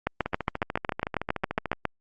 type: two click trains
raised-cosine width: 0.5 ms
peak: -14 / -9 dBFS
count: 21 / 14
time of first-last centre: 0.26-1.731 / 0.07-1.853 s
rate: 13.6 / 7.29 Hz
effects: Opus 48 kbps